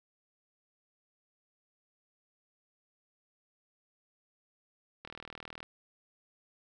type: click train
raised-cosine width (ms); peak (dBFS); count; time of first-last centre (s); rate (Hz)
0.3; -27; 24; 5.05-5.629; 39.7
effects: none